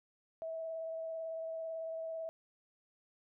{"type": "tone with vibrato", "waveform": "sine", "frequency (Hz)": 650, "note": "E5", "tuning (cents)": -24, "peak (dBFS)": -38, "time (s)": [0.42, 2.29], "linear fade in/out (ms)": 0, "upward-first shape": "sine", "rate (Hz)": 18, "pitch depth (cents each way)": 14, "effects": []}